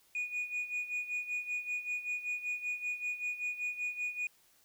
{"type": "tone with tremolo", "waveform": "sine", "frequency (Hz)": 2461, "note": "D#7", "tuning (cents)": -20, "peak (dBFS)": -29, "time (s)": [0.15, 4.27], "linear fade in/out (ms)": 2, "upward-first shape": "sine", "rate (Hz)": 5.2, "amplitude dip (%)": 80, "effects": ["tanh soft clip ceiling -31 dBFS", "white hiss -67 dBFS RMS until 4.64 s"]}